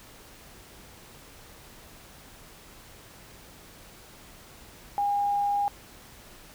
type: tone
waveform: sine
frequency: 812 Hz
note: G#5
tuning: 39 cents flat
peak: -23 dBFS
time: 4.98-5.68 s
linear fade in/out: 0 ms
effects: pink hiss -50 dBFS RMS until 6.54 s